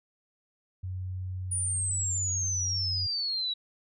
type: tone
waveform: sine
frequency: 92.5 Hz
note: F#2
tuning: in tune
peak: -32 dBFS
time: 0.83-3.07 s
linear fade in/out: 10 ms
type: exponential sweep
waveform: sine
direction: down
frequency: 9670 to 3862 Hz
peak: -28 dBFS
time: 1.51-3.54 s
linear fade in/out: 10 ms
effects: none